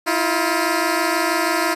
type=tone pair together; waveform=10% pulse; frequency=321.5 / 347.7 Hz; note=E4 / F4; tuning=-43 / -8 cents; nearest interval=minor second; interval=135 cents; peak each=-12 dBFS; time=0.06-1.75 s; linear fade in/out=20 ms; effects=resampled to 32000 Hz